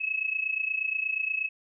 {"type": "tone with amplitude modulation", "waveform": "sine", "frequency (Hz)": 2579, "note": "E7", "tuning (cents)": -39, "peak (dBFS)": -23, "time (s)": [0, 1.49], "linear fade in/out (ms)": 20, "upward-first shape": "sine", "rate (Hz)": 28.4, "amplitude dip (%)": 80, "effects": []}